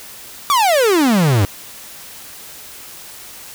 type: exponential sweep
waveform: 45% pulse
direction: down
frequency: 1190 to 92.8 Hz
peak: -11 dBFS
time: 0.5-1.45 s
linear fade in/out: 0 ms
effects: white hiss -36 dBFS RMS until 3.54 s